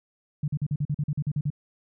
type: tone bursts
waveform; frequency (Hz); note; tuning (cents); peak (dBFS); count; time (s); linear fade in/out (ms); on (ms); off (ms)
sine; 146.83; D3; 0; -23; 12; 0.43-1.503; 5; 50; 43
effects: none